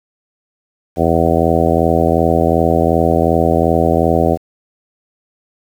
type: harmonic tone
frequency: 82.7 Hz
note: E2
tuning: 6 cents sharp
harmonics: 1 / 2 / 3 / 4 / 5 / 6 / 7 / 8 / 9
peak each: -19 / -19 / -19 / -19 / -19 / -19 / -19 / -19 / -19 dBFS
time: 0.96-4.38 s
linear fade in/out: 50 ms
effects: 7-bit